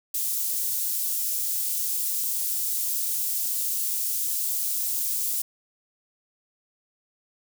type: high-pass noise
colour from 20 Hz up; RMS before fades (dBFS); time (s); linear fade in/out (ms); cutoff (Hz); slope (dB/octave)
white; -27; 0.14-5.42; 5; 7600; 12
effects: none